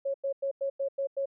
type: tone bursts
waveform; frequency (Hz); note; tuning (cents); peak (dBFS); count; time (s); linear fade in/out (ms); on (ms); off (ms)
sine; 550; C#5; -14; -27; 7; 0.05-1.258; 10; 92; 94
effects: none